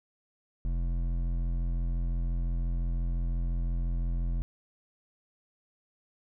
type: tone with hard clipping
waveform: triangle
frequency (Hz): 42.89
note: F1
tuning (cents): -31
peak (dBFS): -29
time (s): 0.65-4.42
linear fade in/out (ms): 0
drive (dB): 14
effects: none